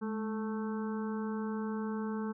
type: harmonic tone with a mistuned harmonic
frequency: 220 Hz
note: A3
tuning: in tune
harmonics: 1 / 2 / 4 / 5 / 6 / 7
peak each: -34 / -40 / -46 / -48 / -50 / -51 dBFS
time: 0.01-2.33 s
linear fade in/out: 20 ms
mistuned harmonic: 1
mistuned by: -53 cents
effects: none